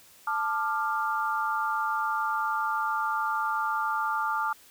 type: chord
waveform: sine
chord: D minor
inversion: second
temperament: equal with one note detuned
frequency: 880 / 1189.7 / 1396.9 Hz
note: A5 / D6 / F6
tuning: 0 / +22 / 0 cents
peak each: -30 / -29 / -31 dBFS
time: 0.27-4.53 s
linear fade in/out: 5 ms
effects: white hiss -55 dBFS RMS until 4.7 s